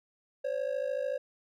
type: ring-modulated tone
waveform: triangle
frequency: 545 Hz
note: C#5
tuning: 29 cents flat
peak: -25 dBFS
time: 0.44-1.18 s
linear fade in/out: 10 ms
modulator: 26.8 Hz
effects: none